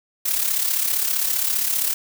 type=noise with amplitude modulation; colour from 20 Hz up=blue; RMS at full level=-19 dBFS; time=0.25-1.94 s; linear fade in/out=10 ms; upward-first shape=sine; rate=35.2 Hz; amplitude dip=60%; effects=none